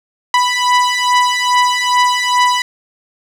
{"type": "beating tone pair", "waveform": "sawtooth", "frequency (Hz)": [987.8, 990.2], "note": ["B5", "B5"], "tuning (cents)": [0, 4], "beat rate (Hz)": 2.4, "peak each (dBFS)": -10, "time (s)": [0.34, 2.62], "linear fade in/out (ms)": 2, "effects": ["low-pass 7000 Hz 12 dB/octave", "7-bit"]}